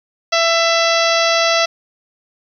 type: harmonic tone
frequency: 667 Hz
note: E5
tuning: 20 cents sharp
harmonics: 1 / 2 / 3 / 4 / 5 / 6 / 7 / 8 / 9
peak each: -16 / -19 / -21 / -22 / -23 / -24 / -24 / -25 / -26 dBFS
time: 0.32-1.66 s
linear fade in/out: 10 ms
effects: 8-bit